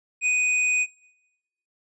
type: tone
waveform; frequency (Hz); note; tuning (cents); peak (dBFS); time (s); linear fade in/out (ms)
square; 2489; D#7; 0; -20; 0.21-0.87; 50
effects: noise-tail reverb RT60 1.0 s tail -23 dB re dry + resampled to 22050 Hz